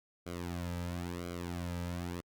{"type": "tone with flanger", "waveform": "sawtooth", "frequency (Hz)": 87.31, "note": "F2", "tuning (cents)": 0, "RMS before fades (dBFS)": -39, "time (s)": [0.26, 2.21], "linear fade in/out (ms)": 10, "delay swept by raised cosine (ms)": [1.1, 2.8], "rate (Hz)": 0.98, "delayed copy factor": -0.85, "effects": ["Opus 48 kbps"]}